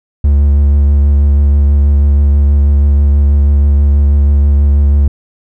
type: tone with vibrato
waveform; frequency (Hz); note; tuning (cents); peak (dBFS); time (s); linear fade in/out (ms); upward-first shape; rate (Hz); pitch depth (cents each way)
triangle; 71.4; D2; -48; -3; 0.24-5.08; 5; triangle; 6.2; 24
effects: none